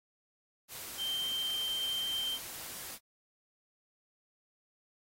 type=tone in noise; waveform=sine; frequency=3136 Hz; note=G7; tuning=in tune; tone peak=-32 dBFS; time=0.97-2.39 s; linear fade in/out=50 ms; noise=white; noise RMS=-44 dBFS; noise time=0.68-2.99 s; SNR=+9 dB; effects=AAC 48 kbps